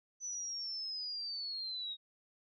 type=linear sweep; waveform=sine; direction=down; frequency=6020 to 3753 Hz; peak=-38 dBFS; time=0.2-1.97 s; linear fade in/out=50 ms; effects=none